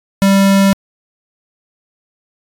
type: tone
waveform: square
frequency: 196 Hz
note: G3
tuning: in tune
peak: -8 dBFS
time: 0.22-0.73 s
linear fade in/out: 0 ms
effects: AAC 64 kbps